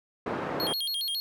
pink band-pass noise, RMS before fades -32 dBFS, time 0.26-0.73 s, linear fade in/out 5 ms, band 230 to 1200 Hz, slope 12 dB/octave
square tone with vibrato, 3729 Hz, A#7, in tune, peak -29 dBFS, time 0.6-1.2 s, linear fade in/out 0 ms, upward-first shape square, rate 7.3 Hz, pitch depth 250 cents each way
effects none

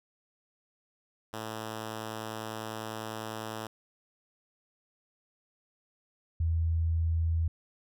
5% pulse / sine tone pair in turn, 110 / 82.12 Hz, A2 / E2, 0 / -6 cents, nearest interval perfect fourth, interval 506 cents, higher first, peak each -25 dBFS, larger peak neither, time 1.33-3.67 / 6.4-7.48 s, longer first, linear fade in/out 5 ms, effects none

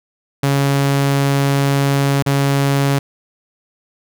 sawtooth tone with dropouts, 139.3 Hz, C#3, 9 cents sharp, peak -9 dBFS, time 0.43-2.99 s, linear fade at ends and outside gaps 5 ms, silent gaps 2.225-2.262 s, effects none

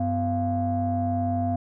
sine tone cluster, 96.5 / 250.7 / 692 Hz, G2 / B3 / F5, -27 / +26 / -16 cents, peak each -26 dBFS, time 0-1.56 s, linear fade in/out 5 ms, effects tanh soft clip ceiling -16 dBFS

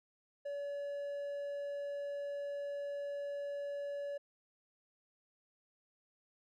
triangle tone, 570 Hz, C#5, 48 cents sharp, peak -36 dBFS, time 0.45-4.18 s, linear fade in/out 10 ms, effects none

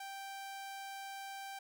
sawtooth tone, 784 Hz, G5, in tune, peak -40 dBFS, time 0-1.59 s, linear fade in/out 5 ms, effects none

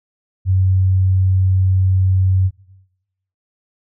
sine tone, 94 Hz, F#2, 28 cents sharp, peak -11 dBFS, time 0.45-2.51 s, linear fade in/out 50 ms, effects noise-tail reverb RT60 0.9 s tail -19 dB re dry

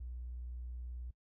triangle tone with vibrato, 61 Hz, B1, 21 cents flat, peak -37 dBFS, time 0-1.11 s, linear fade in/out 10 ms, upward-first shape triangle, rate 19 Hz, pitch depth 33 cents each way, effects noise-tail reverb RT60 0.1 s tail -25 dB re dry + tanh soft clip ceiling -39 dBFS

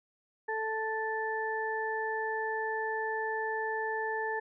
harmonic tone, 440 Hz, A4, in tune, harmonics 1 / 2 / 4, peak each -35 / -35 / -35 dBFS, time 0.48-4.4 s, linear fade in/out 10 ms, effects none

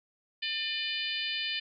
harmonic tone with a mistuned harmonic, 597 Hz, D5, 28 cents sharp, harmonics 3 / 4 / 5 / 6 / 7 / 8, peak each -39 / -37 / -35 / -38 / -40 / -41 dBFS, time 0.42-1.6 s, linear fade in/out 10 ms, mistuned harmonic 4, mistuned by +27 cents, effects none

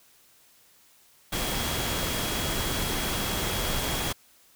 sine tone in noise, 3301 Hz, G#7, 11 cents flat, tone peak -37 dBFS, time 1.32-4.13 s, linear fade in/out 10 ms, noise pink, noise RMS -29 dBFS, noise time 1.32-4.13 s, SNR -11 dB, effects white hiss -59 dBFS RMS until 4.55 s

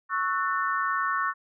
sine chord, F# minor seventh, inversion second, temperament equal with one note detuned, 1108.7 / 1318.5 / 1480 / 1797 Hz, C#6 / E6 / F#6 / A6, 0 / 0 / 0 / +36 cents, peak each -27 / -31 / -31 / -32 dBFS, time 0.09-1.34 s, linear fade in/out 50 ms, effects none

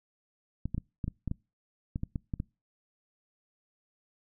clicks, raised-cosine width 5 ms, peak -20 dBFS, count 12, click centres 0.656 / 0.746 / 0.78 / 1.042 / 1.08 / 1.277 / 1.314 / 1.959 / 2.034 / 2.158 / 2.338 / 2.401 s, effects noise-tail reverb RT60 0.3 s tail -26 dB re dry

